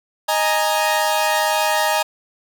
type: chord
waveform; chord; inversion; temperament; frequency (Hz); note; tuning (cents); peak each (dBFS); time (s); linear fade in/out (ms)
sawtooth; D# suspended fourth; none; equal; 622.3 / 830.6 / 932.3; D#5 / G#5 / A#5; 0 / 0 / 0; -17; 0.28-2.03; 10
effects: none